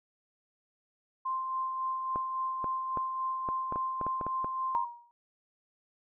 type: tone with tremolo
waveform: sine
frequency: 1046.5 Hz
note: C6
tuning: in tune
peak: -29 dBFS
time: 1.25-4.85 s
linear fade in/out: 10 ms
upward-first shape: sine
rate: 3.6 Hz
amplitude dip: 35%
type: clicks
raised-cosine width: 1 ms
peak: -22 dBFS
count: 11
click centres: 2.159 / 2.643 / 2.973 / 3.488 / 3.724 / 3.759 / 4.013 / 4.066 / 4.212 / 4.266 / 4.445 s
type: tone with exponential decay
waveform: sine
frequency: 950 Hz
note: A#5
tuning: 33 cents sharp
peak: -24 dBFS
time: 4.75-5.11 s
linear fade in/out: 0 ms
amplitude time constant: 77 ms
effects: none